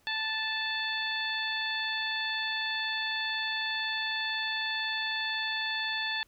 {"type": "harmonic tone", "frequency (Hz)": 878, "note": "A5", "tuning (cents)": -4, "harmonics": [1, 2, 3, 4, 5], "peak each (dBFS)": [-39, -33, -38, -35, -39], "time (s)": [0.07, 6.23], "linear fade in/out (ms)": 0, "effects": ["pink hiss -67 dBFS RMS until 6.27 s"]}